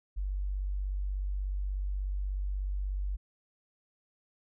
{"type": "tone", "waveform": "sine", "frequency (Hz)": 48.27, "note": "G1", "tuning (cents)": -26, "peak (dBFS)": -30, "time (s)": [0.16, 3.17], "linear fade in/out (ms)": 20, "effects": []}